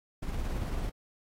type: noise with tremolo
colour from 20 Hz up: brown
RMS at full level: -31 dBFS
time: 0.22-0.9 s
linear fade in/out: 10 ms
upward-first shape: triangle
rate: 18 Hz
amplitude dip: 40%
effects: AAC 48 kbps